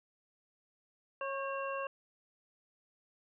harmonic tone with a mistuned harmonic, 548 Hz, C#5, 20 cents flat, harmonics 1 / 2 / 3 / 5, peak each -38 / -39 / -45 / -45 dBFS, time 1.21-1.87 s, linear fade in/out 2 ms, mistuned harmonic 3, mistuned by -42 cents, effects none

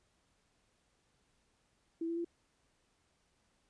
sine tone with pitch steps, 330 / 335.4 / 340.8 Hz, E4 / E4 / F4, +2 / +30 / -42 cents, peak -34 dBFS, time 2.01-2.247 s, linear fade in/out 5 ms, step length 79 ms, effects pink hiss -75 dBFS RMS until 3.69 s + resampled to 22050 Hz

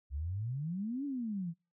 sine exponential two-way sweep, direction up then down, 65.41 to 291.8 to 160.2 Hz, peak -34 dBFS, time 0.1-1.54 s, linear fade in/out 50 ms, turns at 1.05 s, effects noise-tail reverb RT60 0.3 s tail -25 dB re dry

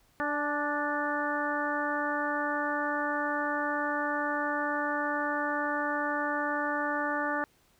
harmonic tone with a mistuned harmonic, 293.7 Hz, D4, in tune, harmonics 1 / 2 / 3 / 4 / 5 / 6, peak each -35 / -35 / -35 / -35 / -35 / -35 dBFS, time 0.2-7.44 s, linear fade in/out 0 ms, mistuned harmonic 3, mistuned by -24 cents, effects pink hiss -66 dBFS RMS until 7.79 s

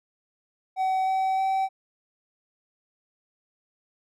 triangle tone with pitch steps, 757 / 762.7 / 768.5 Hz, F#5 / G5 / G5, +39 / -48 / -35 cents, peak -20 dBFS, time 0.76-1.69 s, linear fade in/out 50 ms, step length 310 ms, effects none

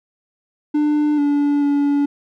triangle tone with pitch steps, 298.1 / 288.4 / 285.8 Hz, D4 / D4 / D4, +26 / -31 / -47 cents, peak -12 dBFS, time 0.74-2.06 s, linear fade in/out 10 ms, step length 440 ms, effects none

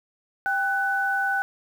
sine tone pair together, 789 / 1495 Hz, G5 / F#6, +11 / +17 cents, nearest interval major seventh, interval 1106 cents, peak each -26 / -23 dBFS, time 0.46-1.42 s, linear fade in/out 0 ms, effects 8-bit

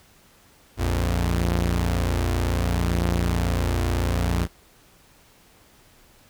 sawtooth tone pair together, 57.99 / 87.31 Hz, A#1 / F2, -8 / 0 cents, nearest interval perfect fifth, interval 708 cents, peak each -19 / -20 dBFS, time 0.77-4.48 s, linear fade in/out 50 ms, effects pink hiss -55 dBFS RMS until 6.29 s

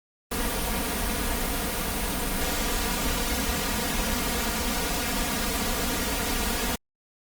pink noise with comb filter, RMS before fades -27 dBFS, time 0.31-6.76 s, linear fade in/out 10 ms, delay 4.2 ms, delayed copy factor +0.9, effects Opus 32 kbps

